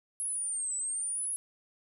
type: exponential two-way sweep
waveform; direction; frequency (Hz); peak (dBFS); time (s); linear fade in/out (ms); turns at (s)
sine; down then up; 10680 to 7900 to 10680; -31; 0.2-1.36; 0; 0.75
effects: none